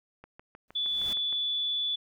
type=click train; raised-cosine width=0.5 ms; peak=-32 dBFS; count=8; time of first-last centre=0.24-1.327 s; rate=6.44 Hz
type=noise with exponential growth; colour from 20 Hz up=pink; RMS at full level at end=-40 dBFS; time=0.68-1.13 s; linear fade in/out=1 ms; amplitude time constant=97 ms
type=tone; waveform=sine; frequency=3457 Hz; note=A7; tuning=31 cents flat; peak=-27 dBFS; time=0.75-1.96 s; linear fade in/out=10 ms
effects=none